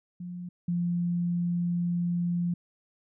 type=tone pair in turn; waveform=sine; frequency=177.2 / 173.95 Hz; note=F3 / F3; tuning=+25 / -7 cents; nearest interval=unison; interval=32 cents; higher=first; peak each=-35 / -25 dBFS; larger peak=second; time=0.2-0.49 / 0.68-2.54 s; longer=second; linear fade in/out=5 ms; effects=none